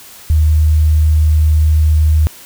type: tone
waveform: sine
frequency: 77.3 Hz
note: D#2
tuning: 11 cents flat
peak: -7 dBFS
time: 0.3-2.27 s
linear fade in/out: 0 ms
effects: white hiss -37 dBFS RMS until 2.45 s